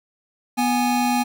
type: tone pair together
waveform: square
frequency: 245.9 / 827 Hz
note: B3 / G#5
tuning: -7 / -8 cents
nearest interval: octave + major sixth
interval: 2099 cents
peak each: -21 / -22 dBFS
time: 0.57-1.24 s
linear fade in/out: 20 ms
effects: none